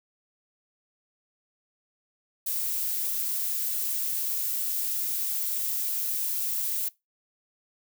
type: noise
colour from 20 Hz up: violet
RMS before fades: -29 dBFS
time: 2.46-6.89 s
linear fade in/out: 10 ms
effects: noise-tail reverb RT60 0.2 s tail -21 dB re dry